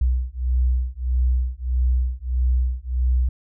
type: beating tone pair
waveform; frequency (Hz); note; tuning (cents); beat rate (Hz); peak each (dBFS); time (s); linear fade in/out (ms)
sine; 61.74 / 63.34; B1 / B1; 0 / +44; 1.6; -21; 0.01-3.29; 5
effects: none